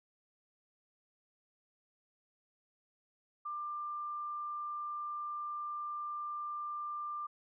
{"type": "tone", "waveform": "sine", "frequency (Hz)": 1190, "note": "D6", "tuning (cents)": 22, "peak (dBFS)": -37, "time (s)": [3.45, 7.27], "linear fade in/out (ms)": 10, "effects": []}